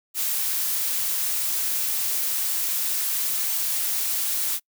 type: noise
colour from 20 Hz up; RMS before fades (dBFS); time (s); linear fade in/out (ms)
blue; -25; 0.14-4.6; 50
effects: noise-tail reverb RT60 0.1 s tail -26 dB re dry